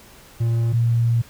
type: tone pair in turn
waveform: triangle / sine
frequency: 115.9 / 117.04 Hz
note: A#2 / A#2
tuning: -10 / +7 cents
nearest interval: unison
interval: 17 cents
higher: second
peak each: -15 / -15 dBFS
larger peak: neither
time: 0.4-0.73 / 0.73-1.22 s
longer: second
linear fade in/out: 10 ms
effects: pink hiss -47 dBFS RMS until 1.29 s

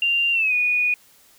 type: tone with pitch glide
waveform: sine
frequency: 2782 to 2464 Hz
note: F7 to D#7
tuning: -7 to -17 cents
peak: -17 dBFS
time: 0.02-0.94 s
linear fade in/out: 2 ms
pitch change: -210 cents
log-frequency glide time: 0.32-0.54 s
effects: white hiss -54 dBFS RMS until 1.38 s

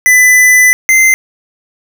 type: tone pair in turn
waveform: square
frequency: 2000 / 2074 Hz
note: B6 / C7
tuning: +21 / -16 cents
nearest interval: minor second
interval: 63 cents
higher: second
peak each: -4 / -5 dBFS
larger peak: first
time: 0.06-0.73 / 0.89-1.14 s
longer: first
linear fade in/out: 0 ms
effects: none

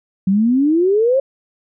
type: exponential sweep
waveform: sine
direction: up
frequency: 185 to 554.4 Hz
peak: -11 dBFS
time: 0.27-1.2 s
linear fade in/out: 5 ms
effects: none

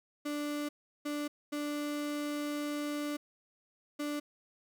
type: tone bursts at uneven times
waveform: 35% pulse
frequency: 293.7 Hz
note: D4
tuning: in tune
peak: -32 dBFS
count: 4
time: 0.25-0.69 / 1.05-1.28 / 1.52-3.17 / 3.99-4.2 s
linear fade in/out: 10 ms
effects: none

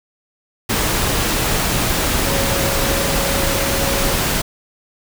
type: tone in noise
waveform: sine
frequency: 550 Hz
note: C#5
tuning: 14 cents flat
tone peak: -24 dBFS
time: 2.26-4.14 s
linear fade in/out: 10 ms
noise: pink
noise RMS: -18 dBFS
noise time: 0.69-4.42 s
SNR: -9 dB
effects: none

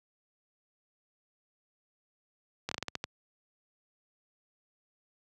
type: slowing click train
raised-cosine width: 0.2 ms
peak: -16 dBFS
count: 8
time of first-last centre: 2.69-3.041 s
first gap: 24 ms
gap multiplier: 1.24
effects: high-pass 80 Hz 12 dB/octave

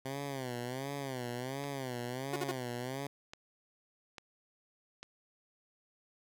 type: tone with vibrato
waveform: 10% pulse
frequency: 130.81 Hz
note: C3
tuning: in tune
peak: -29 dBFS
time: 0.05-3.07 s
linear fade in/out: 5 ms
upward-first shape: sine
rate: 1.4 Hz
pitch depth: 140 cents each way
type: click train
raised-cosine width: 0.2 ms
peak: -28 dBFS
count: 5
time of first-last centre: 1.64-5.03 s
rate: 1.18 Hz
type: tone bursts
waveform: sawtooth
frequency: 361.6 Hz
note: F#4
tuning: 40 cents flat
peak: -29 dBFS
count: 3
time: 2.33-2.516 s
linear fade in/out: 5 ms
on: 32 ms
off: 45 ms
effects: none

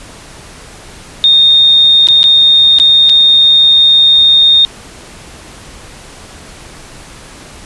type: tone with dropouts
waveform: sine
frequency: 3677 Hz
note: A#7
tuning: 24 cents flat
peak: -3 dBFS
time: 1.24-4.65 s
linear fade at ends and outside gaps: 0 ms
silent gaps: 2.071-2.086 / 2.231-2.24 / 2.786-2.799 / 3.093-3.097 s
effects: pink hiss -33 dBFS RMS until 7.65 s + resampled to 24000 Hz

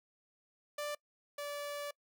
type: tone pair in turn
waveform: sawtooth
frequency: 589 / 579.2 Hz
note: D5 / D5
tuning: +5 / -24 cents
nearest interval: unison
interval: 29 cents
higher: first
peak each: -33 / -35 dBFS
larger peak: first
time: 0.78-0.95 / 1.38-1.91 s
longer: second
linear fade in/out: 5 ms
effects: noise-tail reverb RT60 0.1 s tail -24 dB re dry

